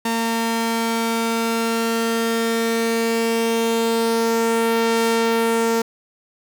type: tone pair together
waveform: sawtooth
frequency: 228.6 / 457.1 Hz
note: A#3 / A#4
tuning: -34 / -34 cents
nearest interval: octave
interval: 1200 cents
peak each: -17 dBFS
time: 0.05-5.82 s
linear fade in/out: 5 ms
effects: none